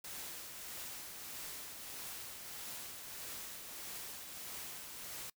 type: noise with tremolo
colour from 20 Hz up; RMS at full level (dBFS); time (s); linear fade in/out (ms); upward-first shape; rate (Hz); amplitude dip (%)
white; -45; 0.04-5.3; 5; triangle; 1.6; 40
effects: noise-tail reverb RT60 0.1 s tail -24 dB re dry